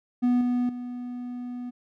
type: tone with level steps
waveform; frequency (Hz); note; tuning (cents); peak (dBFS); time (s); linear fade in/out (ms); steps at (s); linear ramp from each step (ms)
triangle; 245.8; B3; -8; -17 / -20 / -30; 0.22-1.71; 20; 0.41 / 0.69; 2
effects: none